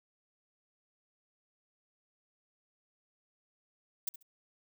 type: noise with echo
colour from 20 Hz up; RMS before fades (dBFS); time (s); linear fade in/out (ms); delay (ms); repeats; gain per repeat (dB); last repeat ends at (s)
violet; -33; 4.07-4.09; 5; 69; 2; -14; 4.228
effects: none